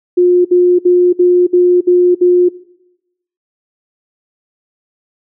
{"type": "tone bursts", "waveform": "sine", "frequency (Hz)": 356.9, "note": "F4", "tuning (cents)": 38, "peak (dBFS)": -5, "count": 7, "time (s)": [0.17, 2.49], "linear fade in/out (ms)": 10, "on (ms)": 280, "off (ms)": 60, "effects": ["noise-tail reverb RT60 0.9 s tail -20 dB re dry"]}